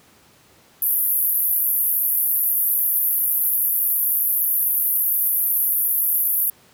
white band-pass noise, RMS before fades -20 dBFS, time 0.82-6.5 s, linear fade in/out 2 ms, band 11000 to 15000 Hz, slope 96 dB/octave, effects pink hiss -53 dBFS RMS until 6.73 s + high-pass 100 Hz 12 dB/octave

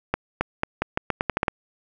accelerating click train, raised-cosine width 0.5 ms, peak -6 dBFS, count 11, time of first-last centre 0.14-1.482 s, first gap 270 ms, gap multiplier 0.83, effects none

